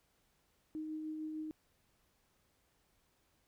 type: tone with tremolo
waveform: sine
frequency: 311.1 Hz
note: D#4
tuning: in tune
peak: -38 dBFS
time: 0.75-1.51 s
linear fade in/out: 0 ms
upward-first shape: sine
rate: 6.6 Hz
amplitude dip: 25%
effects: pink hiss -75 dBFS RMS until 3.47 s